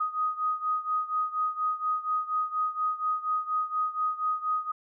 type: beating tone pair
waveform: sine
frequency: 1248 / 1252.2 Hz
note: D#6 / D#6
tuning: +5 / +11 cents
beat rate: 4.2 Hz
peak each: -28 / -31 dBFS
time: 0-4.72 s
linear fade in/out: 10 ms
effects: none